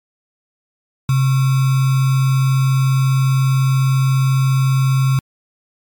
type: tone with sample-and-hold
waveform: sine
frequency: 132.8 Hz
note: C3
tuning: 26 cents sharp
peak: -11 dBFS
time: 1.09-5.19 s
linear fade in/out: 2 ms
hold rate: 1225 Hz
effects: MP3 96 kbps